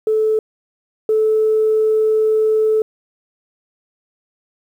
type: tone pair in turn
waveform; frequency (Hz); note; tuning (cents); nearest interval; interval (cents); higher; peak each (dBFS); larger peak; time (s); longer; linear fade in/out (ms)
sine; 435.4 / 435.4; A4 / A4; -18 / -18; unison; 0; neither; -12 / -11; second; 0.07-0.39 / 1.09-2.82; second; 2
effects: tanh soft clip ceiling -7 dBFS + 8-bit